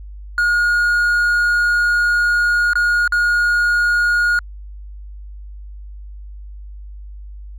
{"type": "tone with dropouts", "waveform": "triangle", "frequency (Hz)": 1435, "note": "F6", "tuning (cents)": 47, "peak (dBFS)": -11, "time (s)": [0.38, 4.39], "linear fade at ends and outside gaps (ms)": 1, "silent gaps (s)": [[2.733, 2.755], [3.077, 3.122]], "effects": ["added 50 Hz sine -31 dBFS peak until 7.58 s"]}